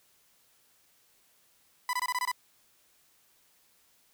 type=tone bursts; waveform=30% pulse; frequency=996 Hz; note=B5; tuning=14 cents sharp; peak=-25 dBFS; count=7; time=1.89-2.316 s; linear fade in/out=2 ms; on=42 ms; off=22 ms; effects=white hiss -66 dBFS RMS until 4.13 s